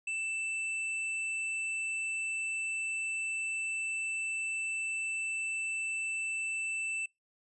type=tone with tanh clipping; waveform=sine; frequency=2654 Hz; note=E7; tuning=11 cents sharp; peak=-34 dBFS; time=0.07-7.06 s; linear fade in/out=5 ms; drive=11 dB; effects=noise-tail reverb RT60 0.2 s tail -26 dB re dry + resampled to 24000 Hz